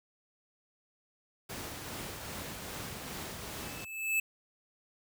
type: noise with tremolo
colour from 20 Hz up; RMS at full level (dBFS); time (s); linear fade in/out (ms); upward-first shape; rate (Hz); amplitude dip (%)
pink; -40; 1.49-3.85; 10; triangle; 2.5; 30
type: tone with exponential growth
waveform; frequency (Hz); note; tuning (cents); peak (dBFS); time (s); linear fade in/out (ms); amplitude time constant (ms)
square; 2618; E7; -13; -26; 3.46-4.2; 5; 160
effects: high-pass 60 Hz 12 dB/octave